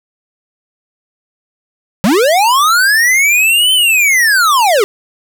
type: linear two-way sweep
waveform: square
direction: up then down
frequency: 169.7 to 3092 to 376.8 Hz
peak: -8 dBFS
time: 2.04-4.84 s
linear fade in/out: 0 ms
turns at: 3.73 s
effects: none